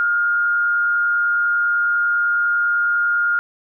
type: tone with frequency modulation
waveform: sine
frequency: 1414 Hz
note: F6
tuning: 21 cents sharp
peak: -15 dBFS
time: 0-3.39 s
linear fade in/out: 0 ms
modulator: 118 Hz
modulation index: 0.34
effects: none